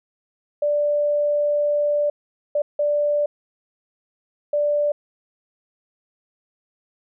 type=tone bursts at uneven times; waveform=sine; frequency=587.3 Hz; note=D5; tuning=in tune; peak=-17 dBFS; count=4; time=0.62-2.1 / 2.55-2.62 / 2.79-3.26 / 4.53-4.92 s; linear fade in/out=5 ms; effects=none